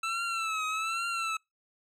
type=tone with vibrato; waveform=25% pulse; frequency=1322 Hz; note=E6; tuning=5 cents sharp; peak=-26 dBFS; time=0.03-1.37 s; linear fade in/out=5 ms; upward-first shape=triangle; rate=1.2 Hz; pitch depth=85 cents each way; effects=noise-tail reverb RT60 0.2 s tail -26 dB re dry + low-pass 8000 Hz 12 dB/octave